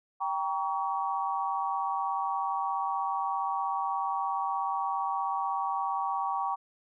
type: chord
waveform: sine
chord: G diminished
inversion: none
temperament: just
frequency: 784 / 940.8 / 1128.9 Hz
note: G5 / Bb5 / Db6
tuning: 0 / +16 / +31 cents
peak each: -32 / -33 / -32 dBFS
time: 0.2-6.56 s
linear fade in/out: 20 ms
effects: none